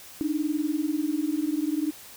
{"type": "tone pair together", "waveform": "sine", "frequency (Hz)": [292.9, 313.2], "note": ["D4", "D#4"], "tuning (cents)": [-5, 11], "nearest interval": "minor second", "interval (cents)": 116, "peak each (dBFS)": -27, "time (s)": [0.21, 1.91], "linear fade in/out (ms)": 0, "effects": ["white hiss -46 dBFS RMS until 2.16 s"]}